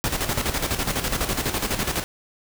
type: noise with tremolo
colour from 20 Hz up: pink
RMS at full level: -23 dBFS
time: 0.04-2.04 s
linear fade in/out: 0 ms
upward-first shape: square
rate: 12 Hz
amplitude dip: 60%
effects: none